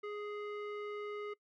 square tone with low-pass filter, 415.9 Hz, G#4, 2 cents sharp, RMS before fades -42 dBFS, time 0.03-1.34 s, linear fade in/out 10 ms, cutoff 2000 Hz, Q 1.4, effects noise-tail reverb RT60 0.1 s tail -22 dB re dry

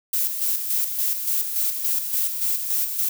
violet noise with tremolo, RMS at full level -22 dBFS, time 0.13-3.09 s, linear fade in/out 5 ms, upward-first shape square, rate 3.5 Hz, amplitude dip 50%, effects none

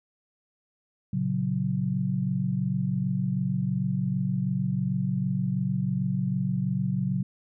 sine chord, F# major, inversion first, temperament equal with one note detuned, 115.87 / 138.59 / 185 Hz, A#2 / C#3 / F#3, -10 / 0 / 0 cents, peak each -32 / -28 / -27 dBFS, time 1.13-7.23 s, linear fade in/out 5 ms, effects none

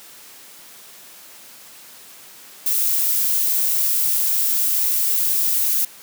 violet noise, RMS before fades -19 dBFS, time 2.66-5.85 s, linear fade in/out 5 ms, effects white hiss -43 dBFS RMS until 6.02 s + high-pass 150 Hz 12 dB/octave

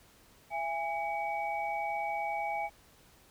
sine tone cluster, 671 / 821 / 2270 Hz, E5 / G#5 / C#7, +31 / -20 / +41 cents, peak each -38 / -33 / -39 dBFS, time 0.5-2.7 s, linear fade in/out 50 ms, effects pink hiss -61 dBFS RMS until 3.3 s

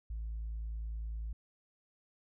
sine tone, 55 Hz, A1, in tune, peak -35 dBFS, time 0.1-1.33 s, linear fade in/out 5 ms, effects tanh soft clip ceiling -34 dBFS

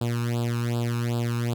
sawtooth tone with flanger, 118.6 Hz, A#2, 30 cents sharp, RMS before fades -26 dBFS, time 0.01-1.54 s, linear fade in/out 5 ms, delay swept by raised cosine 0.24 to 0.78 ms, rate 2.6 Hz, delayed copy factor +1, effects none

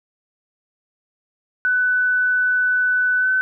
sine tone with pitch glide, 1496 to 1517.8 Hz, F#6 to F#6, +19 to +44 cents, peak -15 dBFS, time 1.65-3.41 s, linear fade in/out 0 ms, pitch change +25 cents, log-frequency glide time 3.17-3.29 s, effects none

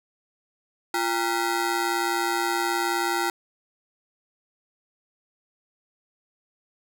20% pulse ring-modulated tone, 575 Hz, D5, 37 cents flat, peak -15 dBFS, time 0.94-3.3 s, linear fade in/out 2 ms, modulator 228 Hz, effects none

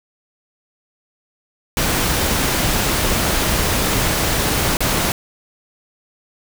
pink noise with dropouts, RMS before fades -18 dBFS, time 1.77-5.12 s, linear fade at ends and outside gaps 1 ms, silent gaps 4.77-4.805 s, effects none

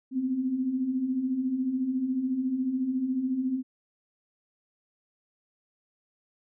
sine beating tone pair, 246.9 / 260.9 Hz, B3 / C4, 0 / -5 cents, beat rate 14 Hz, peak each -34 / -26 dBFS, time 0.11-3.63 s, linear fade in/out 50 ms, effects none

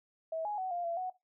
sine tone with pitch steps, 647 / 833 / 749 / 700 / 678 / 739 Hz, E5 / G#5 / F#5 / F5 / E5 / F#5, -32 / +5 / +21 / +4 / +49 / -2 cents, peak -33 dBFS, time 0.32-1.1 s, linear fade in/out 5 ms, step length 130 ms, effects noise-tail reverb RT60 0.2 s tail -17 dB re dry

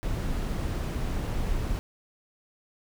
brown noise, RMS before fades -29 dBFS, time 0.03-1.79 s, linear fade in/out 0 ms, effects none

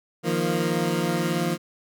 20% pulse chord, Eb suspended second, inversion none, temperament equal with one note detuned, 155.56 / 174.01 / 233.1 Hz, Eb3 / F3 / Bb3, 0 / -6 / 0 cents, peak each -23 / -20 / -24 dBFS, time 0.23-1.58 s, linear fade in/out 50 ms, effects none

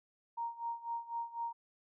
sine tone with tremolo, 932.3 Hz, A#5, in tune, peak -34 dBFS, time 0.37-1.53 s, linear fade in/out 10 ms, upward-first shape sine, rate 4 Hz, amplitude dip 85%, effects none

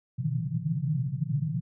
pink band-pass noise, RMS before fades -29 dBFS, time 0.18-1.61 s, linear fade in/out 20 ms, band 120 to 170 Hz, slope 96 dB/octave, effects none

